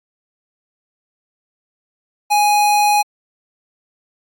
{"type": "tone", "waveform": "square", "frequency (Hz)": 830.6, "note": "G#5", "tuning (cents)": 0, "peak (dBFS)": -12, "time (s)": [2.3, 3.03], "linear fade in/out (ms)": 20, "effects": ["AAC 64 kbps"]}